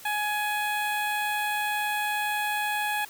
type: tone with notch filter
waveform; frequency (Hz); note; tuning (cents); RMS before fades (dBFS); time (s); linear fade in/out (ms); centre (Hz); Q
15% pulse; 838; G#5; +15; -28; 0.05-3.05; 5; 5700; 0.69
effects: white hiss -47 dBFS RMS until 3.09 s